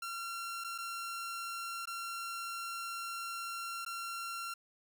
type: tone with dropouts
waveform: sawtooth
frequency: 1369 Hz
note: F6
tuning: 35 cents flat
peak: -35 dBFS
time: 0.02-4.54 s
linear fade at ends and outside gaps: 5 ms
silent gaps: 0.64-0.644 / 0.78-0.784 / 1.856-1.872 / 3.85-3.862 s
effects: none